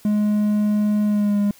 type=tone with pitch glide; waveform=triangle; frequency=209.5 to 204.2 Hz; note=G#3 to G#3; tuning=+15 to -29 cents; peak=-14 dBFS; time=0.05-1.51 s; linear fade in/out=2 ms; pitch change=-44 cents; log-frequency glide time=1.05-1.39 s; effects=white hiss -50 dBFS RMS until 1.59 s